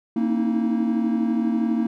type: tone cluster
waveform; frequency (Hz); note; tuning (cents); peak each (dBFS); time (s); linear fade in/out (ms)
triangle; 231.1 / 268.3 / 310.2 / 322.4; A#3 / C4 / D#4 / E4; -15 / +44 / -5 / -38; -19 / -27 / -26 / -26; 0.16-1.87; 5
effects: none